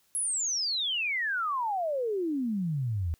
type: exponential sweep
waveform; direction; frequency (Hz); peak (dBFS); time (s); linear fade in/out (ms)
sine; down; 11070 to 77.3; -27; 0.15-3.14; 0
effects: white hiss -68 dBFS RMS until 3.19 s